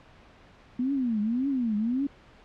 sine tone with vibrato, 241.2 Hz, B3, 41 cents flat, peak -24 dBFS, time 0.79-2.07 s, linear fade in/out 5 ms, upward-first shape triangle, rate 1.8 Hz, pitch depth 290 cents each way, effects pink hiss -54 dBFS RMS until 2.44 s + low-pass 3000 Hz 12 dB/octave

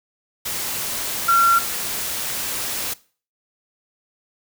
sine tone in noise, 1368 Hz, F6, 36 cents flat, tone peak -12 dBFS, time 1.28-1.59 s, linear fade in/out 10 ms, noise white, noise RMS -26 dBFS, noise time 0.45-2.94 s, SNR +11 dB, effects noise-tail reverb RT60 0.4 s tail -20 dB re dry

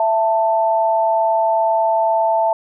sine tone pair together, 663.8 / 886 Hz, E5 / A5, +12 / +12 cents, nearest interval perfect fourth, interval 500 cents, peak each -16 dBFS, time 0-2.53 s, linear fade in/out 2 ms, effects none

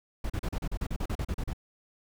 brown noise bursts, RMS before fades -31 dBFS, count 14, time 0.24-1.533 s, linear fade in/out 5 ms, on 58 ms, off 37 ms, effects none

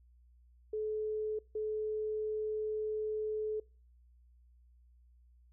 sine tone bursts at uneven times, 430 Hz, A4, 40 cents flat, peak -33 dBFS, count 2, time 0.73-1.39 / 1.55-3.6 s, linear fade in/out 5 ms, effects noise-tail reverb RT60 0.4 s tail -26 dB re dry + added 60 Hz sine -60 dBFS peak until 5.52 s

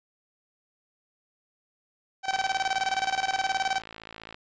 sawtooth tone with tremolo, 770 Hz, G5, 31 cents flat, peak -19 dBFS, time 2.23-3.82 s, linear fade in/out 50 ms, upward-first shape square, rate 19 Hz, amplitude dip 75%
click train, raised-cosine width 0.3 ms, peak -25 dBFS, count 112, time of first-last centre 2.33-4.345 s, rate 55.1 Hz
effects resampled to 16000 Hz

